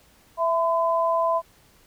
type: tone pair together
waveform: sine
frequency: 662 / 1014 Hz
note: E5 / B5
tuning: +7 / +45 cents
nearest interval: perfect fifth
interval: 738 cents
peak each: -22 dBFS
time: 0.37-1.42 s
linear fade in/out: 50 ms
effects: pink hiss -57 dBFS RMS until 1.86 s